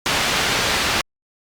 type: low-pass noise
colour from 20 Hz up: white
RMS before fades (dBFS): -20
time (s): 0.06-1.01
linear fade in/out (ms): 0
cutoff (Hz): 3800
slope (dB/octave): 12
effects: Opus 48 kbps